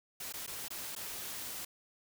white noise with dropouts, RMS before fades -42 dBFS, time 0.2-1.65 s, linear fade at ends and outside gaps 5 ms, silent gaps 0.325-0.337 / 0.465-0.475 / 0.683-0.704 / 0.952-0.962 s, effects none

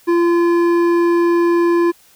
sine tone with hard clipping, 342.9 Hz, F4, 32 cents flat, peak -13 dBFS, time 0.07-1.92 s, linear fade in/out 20 ms, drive 10 dB, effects white hiss -50 dBFS RMS until 2.15 s

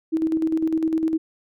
sine tone with tremolo, 320.7 Hz, E4, 48 cents flat, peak -17 dBFS, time 0.12-1.18 s, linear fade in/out 20 ms, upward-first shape square, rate 9.9 Hz, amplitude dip 50%, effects none

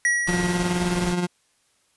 square tone with exponential decay, 1919 Hz, A#6, 50 cents sharp, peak -17 dBFS, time 0.05-1.2 s, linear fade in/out 1 ms, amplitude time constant 250 ms
pink noise, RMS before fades -31 dBFS, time 0.27-1.13 s, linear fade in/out 5 ms
30% pulse tone with tremolo, 177.2 Hz, F3, 25 cents sharp, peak -17 dBFS, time 0.28-1.27 s, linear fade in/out 10 ms, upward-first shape sine, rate 19 Hz, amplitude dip 50%
effects white hiss -65 dBFS RMS until 1.96 s + resampled to 24000 Hz

